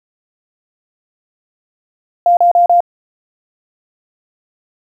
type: tone bursts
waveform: sine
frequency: 698 Hz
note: F5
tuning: 1 cent flat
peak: -6 dBFS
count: 4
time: 2.26-2.805 s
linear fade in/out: 2 ms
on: 110 ms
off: 35 ms
effects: 8-bit